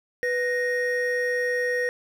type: tone pair together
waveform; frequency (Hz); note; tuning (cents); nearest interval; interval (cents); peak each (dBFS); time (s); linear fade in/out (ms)
triangle; 493.9 / 1864.7; B4 / A#6; 0 / 0; octave + major seventh; 2300; -23 / -24; 0.23-1.89; 0
effects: none